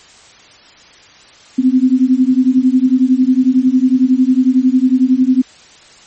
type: beating tone pair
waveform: sine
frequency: 251.8 / 262.8 Hz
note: B3 / C4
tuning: +34 / +8 cents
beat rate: 11 Hz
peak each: -11 dBFS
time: 1.58-5.42 s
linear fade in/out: 10 ms
effects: white hiss -42 dBFS RMS until 6.06 s + MP3 32 kbps